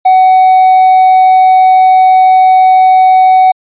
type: tone with hard clipping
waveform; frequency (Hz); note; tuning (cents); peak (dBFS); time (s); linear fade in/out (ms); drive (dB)
sine; 749; F#5; +21; -3; 0.05-3.52; 10; 2
effects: resampled to 8000 Hz